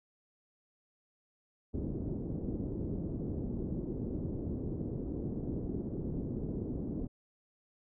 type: low-pass noise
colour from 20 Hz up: white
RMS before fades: -37 dBFS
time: 1.73-7.08 s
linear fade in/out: 20 ms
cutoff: 350 Hz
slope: 24 dB/octave
effects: none